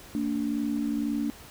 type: tone pair together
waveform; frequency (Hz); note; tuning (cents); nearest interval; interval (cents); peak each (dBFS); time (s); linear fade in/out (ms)
sine; 227 / 289; A#3 / D4; -46 / -28; major third; 418; -29 / -28; 0.15-1.3; 0
effects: pink hiss -48 dBFS RMS until 1.5 s